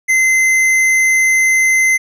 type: tone with hard clipping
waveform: triangle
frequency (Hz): 2063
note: C7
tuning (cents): -25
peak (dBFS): -11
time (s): 0.08-1.98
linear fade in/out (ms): 20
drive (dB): 14
effects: none